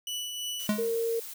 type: tone with tremolo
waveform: sawtooth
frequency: 2960 Hz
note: F#7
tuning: in tune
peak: -28 dBFS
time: 0.07-0.67 s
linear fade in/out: 2 ms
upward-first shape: triangle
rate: 3 Hz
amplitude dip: 40%
type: noise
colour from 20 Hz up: blue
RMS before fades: -41 dBFS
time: 0.59-1.34 s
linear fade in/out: 10 ms
type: tone with exponential decay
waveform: square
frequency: 210 Hz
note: G#3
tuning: 19 cents sharp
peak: -22 dBFS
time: 0.69-0.97 s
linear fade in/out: 2 ms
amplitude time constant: 59 ms
type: tone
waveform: sine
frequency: 459.3 Hz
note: A#4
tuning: 26 cents flat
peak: -26 dBFS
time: 0.78-1.2 s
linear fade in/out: 10 ms
effects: none